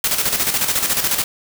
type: noise with tremolo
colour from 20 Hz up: white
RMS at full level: -17 dBFS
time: 0.04-1.24 s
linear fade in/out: 2 ms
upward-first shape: square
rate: 14 Hz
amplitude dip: 55%
effects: none